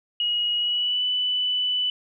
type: tone with pitch glide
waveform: sine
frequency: 2896 to 2986 Hz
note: F#7 to F#7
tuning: -38 to +15 cents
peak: -21 dBFS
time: 0.2-1.9 s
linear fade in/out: 2 ms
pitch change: +53 cents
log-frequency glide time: 0.57-1.04 s
effects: none